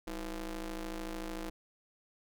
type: ring-modulated tone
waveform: sawtooth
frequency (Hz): 173.7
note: F3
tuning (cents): -9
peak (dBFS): -31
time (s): 0.07-1.5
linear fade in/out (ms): 5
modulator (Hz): 147
effects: none